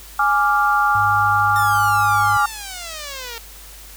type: chord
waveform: sine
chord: D diminished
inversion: second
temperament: equal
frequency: 830.6 / 1174.7 / 1396.9 Hz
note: Ab5 / D6 / F6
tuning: 0 / 0 / 0 cents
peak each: -18 dBFS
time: 0.19-2.46 s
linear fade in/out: 5 ms
type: tone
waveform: sine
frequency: 102.1 Hz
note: G#2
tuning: 29 cents flat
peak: -26 dBFS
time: 0.95-2.37 s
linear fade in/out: 0 ms
type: exponential sweep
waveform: 5% pulse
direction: down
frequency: 1827 to 453.2 Hz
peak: -18 dBFS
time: 1.56-3.38 s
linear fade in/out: 0 ms
effects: added 50 Hz sine -41 dBFS peak until 3.96 s + white hiss -41 dBFS RMS until 3.96 s